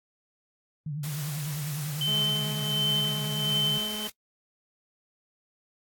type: tone with vibrato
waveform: sine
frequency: 148.2 Hz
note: D3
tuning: 16 cents sharp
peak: -30 dBFS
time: 0.86-3.78 s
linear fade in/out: 5 ms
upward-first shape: triangle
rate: 10 Hz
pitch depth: 120 cents each way
type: noise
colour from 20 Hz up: white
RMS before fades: -39 dBFS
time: 1.03-4.1 s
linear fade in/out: 5 ms
type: tone with tremolo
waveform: sine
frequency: 3076 Hz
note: G7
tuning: 33 cents flat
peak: -23 dBFS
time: 2.01-4.07 s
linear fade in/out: 2 ms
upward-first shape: sine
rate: 1.4 Hz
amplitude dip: 70%
type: tone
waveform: sawtooth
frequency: 212.6 Hz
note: G#3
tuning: 41 cents sharp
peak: -32 dBFS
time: 2.07-4.08 s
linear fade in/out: 10 ms
effects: noise-tail reverb RT60 0.1 s tail -21 dB re dry + AAC 64 kbps